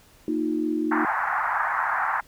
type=chord; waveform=sine; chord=Bb suspended fourth; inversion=none; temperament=equal with one note detuned; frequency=233.1 / 311.1 / 355.1 Hz; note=Bb3 / Eb4 / F4; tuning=0 / 0 / +29 cents; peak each=-30 / -24 / -30 dBFS; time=0.28-1.05 s; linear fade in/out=2 ms
type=band-pass noise; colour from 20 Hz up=pink; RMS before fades=-25 dBFS; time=0.91-2.21 s; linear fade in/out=10 ms; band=780 to 1800 Hz; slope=48 dB/octave
effects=pink hiss -55 dBFS RMS until 2.27 s